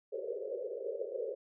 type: band-pass noise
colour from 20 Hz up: white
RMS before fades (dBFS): -39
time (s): 0.12-1.35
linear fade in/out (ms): 10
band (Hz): 390 to 560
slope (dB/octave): 96
effects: none